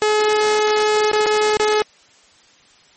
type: tone with dropouts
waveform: sawtooth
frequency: 425.5 Hz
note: G#4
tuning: 42 cents sharp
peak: -10 dBFS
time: 0.02-1.82 s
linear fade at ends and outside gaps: 0 ms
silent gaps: 1.115-1.132 / 1.26-1.266 / 1.57-1.598 s
effects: white hiss -51 dBFS RMS until 2.96 s + MP3 32 kbps